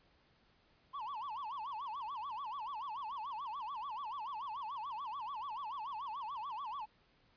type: tone with vibrato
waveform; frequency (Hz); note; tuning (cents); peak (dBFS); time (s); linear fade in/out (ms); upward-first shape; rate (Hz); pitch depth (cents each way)
triangle; 987.8; B5; 0; -38; 0.93-6.86; 20; sine; 6.9; 270
effects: pink hiss -70 dBFS RMS until 7.36 s + resampled to 11025 Hz